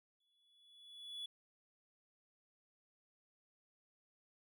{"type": "tone with exponential growth", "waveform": "triangle", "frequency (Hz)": 3416, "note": "G#7", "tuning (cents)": 48, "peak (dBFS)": -40, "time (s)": [0.2, 1.26], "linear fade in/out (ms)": 5, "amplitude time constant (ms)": 230, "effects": []}